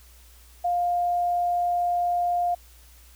sine tone, 704 Hz, F5, 14 cents sharp, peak -21 dBFS, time 0.64-2.55 s, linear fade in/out 10 ms, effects added 60 Hz sine -50 dBFS peak until 3.15 s + white hiss -55 dBFS RMS until 3.15 s

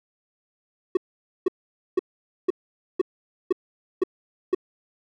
triangle tone bursts, 370 Hz, F#4, in tune, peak -14 dBFS, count 8, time 0.95-4.548 s, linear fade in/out 5 ms, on 21 ms, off 490 ms, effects none

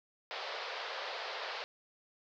pink band-pass noise, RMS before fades -41 dBFS, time 0.31-1.64 s, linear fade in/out 0 ms, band 460 to 4900 Hz, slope 48 dB/octave, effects none

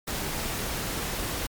pink noise, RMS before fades -31 dBFS, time 0.07-1.47 s, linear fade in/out 10 ms, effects MP3 96 kbps

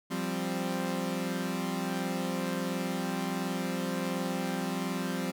sawtooth chord, F suspended second, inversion none, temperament equal, 174.61 / 196 / 261.6 Hz, F3 / G3 / C4, 0 / 0 / 0 cents, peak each -31 dBFS, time 0.1-5.32 s, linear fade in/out 20 ms, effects none

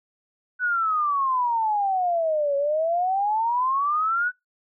sine exponential two-way sweep, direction down then up, 1500 to 554.4 to 1500 Hz, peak -20 dBFS, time 0.59-4.32 s, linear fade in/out 50 ms, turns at 2.56 s, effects noise-tail reverb RT60 0.2 s tail -26 dB re dry

